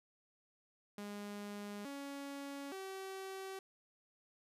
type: tone with pitch steps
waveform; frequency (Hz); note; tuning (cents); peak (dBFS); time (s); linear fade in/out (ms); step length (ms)
sawtooth; 205 / 280.1 / 383.7; G#3 / C#4 / G4; -22 / +18 / -37; -40; 0.98-3.59; 2; 870
effects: resampled to 32000 Hz